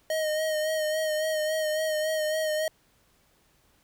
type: tone with vibrato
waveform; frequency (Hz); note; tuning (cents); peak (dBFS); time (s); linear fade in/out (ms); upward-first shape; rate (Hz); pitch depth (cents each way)
square; 622.3; D#5; 0; -26; 0.1-2.68; 2; sine; 3.6; 32
effects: pink hiss -65 dBFS RMS until 3.83 s